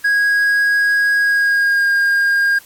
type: tone with pitch glide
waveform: triangle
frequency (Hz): 1649 to 1616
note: G#6 to G#6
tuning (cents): -13 to -48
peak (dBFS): -10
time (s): 0.04-2.59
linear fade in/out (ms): 10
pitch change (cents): -35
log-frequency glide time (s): 1.19-1.9
effects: white hiss -44 dBFS RMS until 2.65 s + AAC 64 kbps